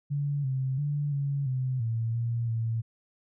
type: tone with pitch steps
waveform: sine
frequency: 143.3 / 131.9 / 145.6 / 140.5 / 129.1 / 114.1 / 117.1 / 113.8 Hz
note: D3 / C3 / D3 / C#3 / C3 / A#2 / A#2 / A#2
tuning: -42 / +14 / -15 / +24 / -23 / -37 / +8 / -41 cents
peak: -26 dBFS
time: 0.1-2.82 s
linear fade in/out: 20 ms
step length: 340 ms
effects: none